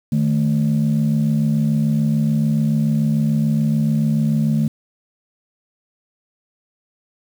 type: tone pair together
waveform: sine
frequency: 152.7 / 219.6 Hz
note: D#3 / A3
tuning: -32 / -3 cents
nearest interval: tritone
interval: 629 cents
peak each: -16 / -16 dBFS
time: 0.12-4.68 s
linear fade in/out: 5 ms
effects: tanh soft clip ceiling -10 dBFS + 7-bit